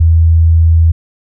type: tone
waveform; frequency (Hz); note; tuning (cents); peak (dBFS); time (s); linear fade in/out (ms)
sine; 82; E2; -9; -4; 0-0.92; 10
effects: none